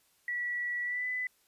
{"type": "tone with pitch glide", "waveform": "sine", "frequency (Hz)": [1943, 2001], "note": ["B6", "B6"], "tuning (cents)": [-29, 22], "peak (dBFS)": -31, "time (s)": [0.28, 1.27], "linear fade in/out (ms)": 2, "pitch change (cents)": 51, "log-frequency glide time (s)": [0.83, 1.07], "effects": ["white hiss -69 dBFS RMS until 1.47 s", "resampled to 32000 Hz"]}